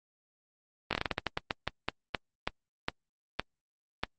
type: slowing click train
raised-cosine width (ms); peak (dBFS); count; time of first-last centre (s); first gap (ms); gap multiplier
0.3; -12; 18; 0.91-4.035; 18; 1.25
effects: Opus 24 kbps